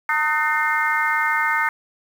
harmonic tone with a mistuned harmonic, 302.5 Hz, D#4, 49 cents flat, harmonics 3 / 4 / 5 / 6 / 7, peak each -24 / -24 / -24 / -24 / -24 dBFS, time 0.09-1.69 s, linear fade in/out 2 ms, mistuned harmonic 4, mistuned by +63 cents, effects 7-bit

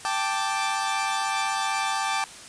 sawtooth chord, G suspended second, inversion none, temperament equal, 784 / 880 / 1174.7 Hz, G5 / A5 / D6, 0 / 0 / 0 cents, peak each -25 dBFS, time 0.05-2.24 s, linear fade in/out 0 ms, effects white hiss -43 dBFS RMS until 2.48 s + resampled to 22050 Hz

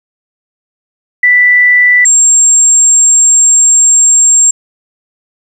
sine tone pair in turn, 1975.5 / 7458 Hz, B6 / A#8, 0 / 0 cents, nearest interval octave + major seventh, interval 2300 cents, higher second, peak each -3 dBFS, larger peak neither, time 1.23-2.05 / 2.05-4.51 s, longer second, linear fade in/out 5 ms, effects 7-bit

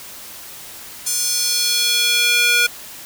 square tone with high-pass filter sweep, 480 Hz, B4, 49 cents flat, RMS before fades -17 dBFS, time 1.06-2.67 s, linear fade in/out 10 ms, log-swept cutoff 6900 to 1900 Hz, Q 1.8, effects white hiss -36 dBFS RMS until 3.05 s

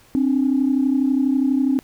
sine tone pair together, 263.3 / 295.5 Hz, C4 / D4, +11 / +11 cents, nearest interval major second, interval 200 cents, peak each -16 / -20 dBFS, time 0.15-1.79 s, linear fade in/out 0 ms, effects tanh soft clip ceiling -9 dBFS + pink hiss -52 dBFS RMS until 1.83 s

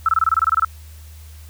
sine tone bursts, 1318.5 Hz, E6, in tune, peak -12 dBFS, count 12, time 0.06-0.648 s, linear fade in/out 2 ms, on 27 ms, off 24 ms, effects added 77 Hz sine -37 dBFS peak until 1.49 s + white hiss -49 dBFS RMS until 1.49 s

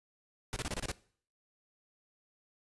pink noise bursts, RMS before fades -36 dBFS, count 7, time 0.53-0.916 s, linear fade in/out 0 ms, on 32 ms, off 27 ms, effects noise-tail reverb RT60 0.5 s tail -20 dB re dry + resampled to 24000 Hz

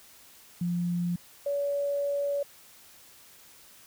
sine tone pair in turn, 174.61 / 568.3 Hz, F3 / C#5, 0 / +43 cents, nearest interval octave + minor sixth, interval 2043 cents, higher second, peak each -26 dBFS, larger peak neither, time 0.61-1.16 / 1.46-2.43 s, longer second, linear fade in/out 5 ms, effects white hiss -54 dBFS RMS until 3.86 s

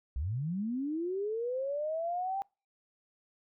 sine linear sweep, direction up, 58 to 795 Hz, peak -31 dBFS, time 0.16-2.42 s, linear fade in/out 0 ms, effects noise-tail reverb RT60 0.3 s tail -26 dB re dry

